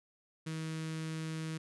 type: tone with notch filter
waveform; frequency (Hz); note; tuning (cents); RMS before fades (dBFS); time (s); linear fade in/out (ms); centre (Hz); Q
sawtooth; 159.4; D#3; +42; -39; 0.46-1.58; 10; 740; 0.85
effects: resampled to 24000 Hz